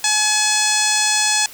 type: harmonic tone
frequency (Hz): 850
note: G#5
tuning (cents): +40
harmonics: 1 / 2 / 3 / 4 / 5 / 6 / 7 / 8 / 9 / 10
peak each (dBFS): -24 / -24 / -24 / -24 / -24 / -24 / -24 / -24 / -24 / -24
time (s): 0.04-1.46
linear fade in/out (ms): 2
effects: white hiss -39 dBFS RMS until 1.53 s